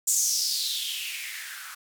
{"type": "noise with band-pass filter sweep", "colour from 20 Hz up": "violet", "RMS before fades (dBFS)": -29, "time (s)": [0.07, 1.75], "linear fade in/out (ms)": 10, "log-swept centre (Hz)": [7400, 1300], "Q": 5.2, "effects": []}